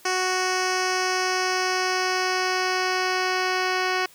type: tone with low-pass filter sweep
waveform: 10% pulse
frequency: 370 Hz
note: F#4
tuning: in tune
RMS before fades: -24 dBFS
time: 0.05-4.06 s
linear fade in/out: 5 ms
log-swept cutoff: 6500 to 4200 Hz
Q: 1.9
effects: white hiss -52 dBFS RMS until 4.14 s + high-pass 60 Hz 12 dB/octave